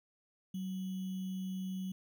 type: tone with sample-and-hold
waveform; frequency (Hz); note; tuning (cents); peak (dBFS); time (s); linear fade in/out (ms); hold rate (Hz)
sine; 187.8; F#3; +26; -36; 0.54-1.92; 5; 3150
effects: none